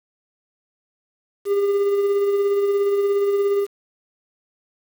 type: tone with tremolo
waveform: triangle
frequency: 401.9 Hz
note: G4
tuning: 43 cents sharp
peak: -13 dBFS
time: 1.45-3.67 s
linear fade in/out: 50 ms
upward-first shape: sine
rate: 17 Hz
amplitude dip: 35%
effects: 7-bit